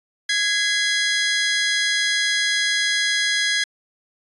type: tone pair together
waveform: 20% pulse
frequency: 1661.2 / 2040 Hz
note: G#6 / C7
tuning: 0 / -44 cents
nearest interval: major third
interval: 356 cents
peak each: -15 / -18 dBFS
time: 0.29-3.64 s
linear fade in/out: 5 ms
effects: resampled to 24000 Hz